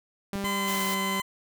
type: tone with pitch glide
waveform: sawtooth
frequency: 198.1 to 192.91 Hz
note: G3 to G3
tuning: +18 to -27 cents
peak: -26 dBFS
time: 0.33-1.2 s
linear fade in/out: 0 ms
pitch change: -45 cents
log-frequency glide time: 0.49-0.84 s
type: clicks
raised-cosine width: 3 ms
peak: -24 dBFS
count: 2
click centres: 0.356 / 0.441 s
type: tone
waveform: 20% pulse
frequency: 1022 Hz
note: C6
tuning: 41 cents flat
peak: -23 dBFS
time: 0.44-1.22 s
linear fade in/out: 10 ms
type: noise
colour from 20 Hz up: white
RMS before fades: -35 dBFS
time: 0.67-0.95 s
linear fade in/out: 10 ms
effects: none